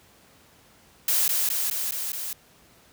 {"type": "noise with echo", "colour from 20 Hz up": "blue", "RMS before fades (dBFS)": -22, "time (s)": [1.08, 1.28], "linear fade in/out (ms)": 2, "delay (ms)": 210, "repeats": 5, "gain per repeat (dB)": -2, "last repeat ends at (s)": 2.33, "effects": ["pink hiss -56 dBFS RMS until 2.92 s", "high-pass 60 Hz 12 dB/octave"]}